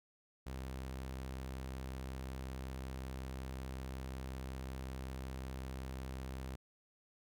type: tone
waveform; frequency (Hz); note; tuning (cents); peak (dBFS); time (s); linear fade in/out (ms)
sawtooth; 65.41; C2; 0; -38; 0.46-6.56; 10
effects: none